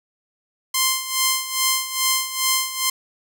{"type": "tone with tremolo", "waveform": "5% pulse", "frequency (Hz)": 1046.5, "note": "C6", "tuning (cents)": 0, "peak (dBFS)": -4, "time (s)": [0.74, 2.9], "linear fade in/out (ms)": 5, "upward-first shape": "sine", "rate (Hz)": 2.4, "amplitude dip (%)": 75, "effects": []}